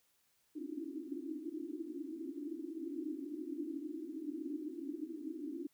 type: band-pass noise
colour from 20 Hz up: white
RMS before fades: -43 dBFS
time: 0.55-5.67 s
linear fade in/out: 5 ms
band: 270 to 340 Hz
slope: 96 dB/octave
effects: white hiss -75 dBFS RMS until 5.73 s